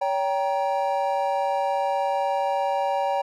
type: chord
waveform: triangle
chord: G diminished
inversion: second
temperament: just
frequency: 564.5 / 784 / 940.8 Hz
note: Db5 / G5 / Bb5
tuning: +31 / 0 / +16 cents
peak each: -24 / -23 / -26 dBFS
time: 0.01-3.22 s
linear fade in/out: 10 ms
effects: none